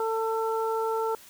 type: harmonic tone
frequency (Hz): 446.9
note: A4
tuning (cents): +27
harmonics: 1 / 2 / 3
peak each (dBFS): -27 / -30 / -34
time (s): 0-1.15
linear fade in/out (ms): 2
effects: white hiss -51 dBFS RMS until 1.29 s